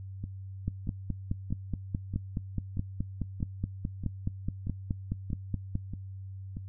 two click trains, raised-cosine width 5 ms, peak -18 / -24 dBFS, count 25 / 11, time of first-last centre 0.68-5.754 / 0.24-6.569 s, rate 4.73 / 1.58 Hz, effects noise-tail reverb RT60 0.1 s tail -19 dB re dry + added 96 Hz sine -39 dBFS peak until 6.68 s

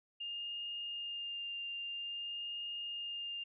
sine tone with vibrato, 2814 Hz, F7, 12 cents sharp, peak -39 dBFS, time 0.2-3.44 s, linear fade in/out 10 ms, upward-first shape sine, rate 0.5 Hz, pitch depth 12 cents each way, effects none

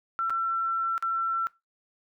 sine tone with dropouts, 1347 Hz, E6, 37 cents sharp, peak -25 dBFS, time 0.19-1.47 s, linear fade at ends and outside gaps 0 ms, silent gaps 0.297-0.304 / 0.979-1.025 s, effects noise-tail reverb RT60 0.2 s tail -19 dB re dry

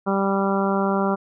harmonic tone, 196 Hz, G3, in tune, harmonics 1 / 2 / 3 / 4 / 5 / 6 / 7, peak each -22 / -25 / -27 / -28 / -29 / -30 / -30 dBFS, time 0.06-1.16 s, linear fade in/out 20 ms, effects none

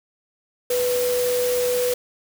sine tone in noise, 493.9 Hz, B4, in tune, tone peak -19 dBFS, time 0.7-1.94 s, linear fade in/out 5 ms, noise white, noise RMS -29 dBFS, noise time 0.7-1.94 s, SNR +7 dB, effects none

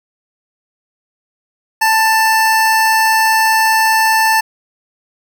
25% pulse tone, 885 Hz, A5, 10 cents sharp, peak -6 dBFS, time 1.81-4.41 s, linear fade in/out 10 ms, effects none

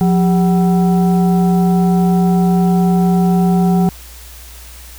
sine tone with frequency modulation, 178.1 Hz, F3, 34 cents sharp, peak -9 dBFS, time 0.01-3.89 s, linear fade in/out 0 ms, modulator 576 Hz, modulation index 0.57, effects added 60 Hz sine -35 dBFS peak until 4.98 s + white hiss -38 dBFS RMS until 4.98 s

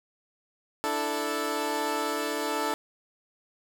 15% pulse chord, D suspended second, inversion none, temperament equal, 293.7 / 329.6 / 440 Hz, D4 / E4 / A4, 0 / 0 / 0 cents, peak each -26 / -28 / -24 dBFS, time 0.84-2.74 s, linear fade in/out 0 ms, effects none

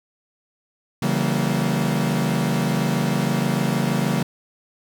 40% pulse chord, C# diminished seventh, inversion none, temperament equal with one note detuned, 138.59 / 164.81 / 191.41 / 233.1 Hz, C#3 / E3 / G3 / Bb3, 0 / 0 / -41 / 0 cents, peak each -24 dBFS, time 1.02-4.23 s, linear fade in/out 5 ms, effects none

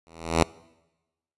5% pulse tone with exponential growth, 82.2 Hz, E2, 4 cents flat, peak -4 dBFS, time 0.07-0.43 s, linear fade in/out 0 ms, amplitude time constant 78 ms, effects noise-tail reverb RT60 1.0 s tail -23 dB re dry + resampled to 24000 Hz

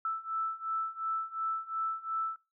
sine beating tone pair, 1318.5 / 1321.3 Hz, E6 / E6, 0 / +4 cents, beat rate 2.8 Hz, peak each -36 / -34 dBFS, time 0.05-2.36 s, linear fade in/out 2 ms, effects noise-tail reverb RT60 0.3 s tail -26 dB re dry

